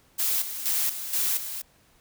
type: noise with tremolo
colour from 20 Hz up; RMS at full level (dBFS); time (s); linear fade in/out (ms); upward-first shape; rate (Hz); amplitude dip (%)
blue; -25; 0.18-1.62; 20; square; 2.1; 65
effects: pink hiss -61 dBFS RMS until 2 s